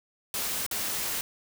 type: noise with dropouts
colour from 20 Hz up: white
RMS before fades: -31 dBFS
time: 0.34-1.21 s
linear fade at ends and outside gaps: 1 ms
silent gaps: 0.664-0.712 s
effects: none